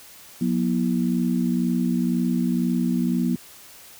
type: tone cluster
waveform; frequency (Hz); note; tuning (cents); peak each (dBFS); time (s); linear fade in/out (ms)
sine; 179.6 / 241.6 / 321.6; F3 / B3 / E4; +49 / -38 / -43; -23 / -22 / -30; 0.41-3.36; 5
effects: white hiss -46 dBFS RMS until 3.99 s